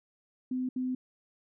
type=tone bursts at uneven times; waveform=sine; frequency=255 Hz; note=C4; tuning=44 cents flat; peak=-29 dBFS; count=2; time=0.51-0.69 / 0.76-0.95 s; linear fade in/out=5 ms; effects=none